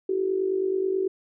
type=tone with amplitude modulation; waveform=sine; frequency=380 Hz; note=F#4; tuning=46 cents sharp; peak=-19 dBFS; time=0.09-1.08 s; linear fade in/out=5 ms; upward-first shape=sine; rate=49.3 Hz; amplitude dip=70%; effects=none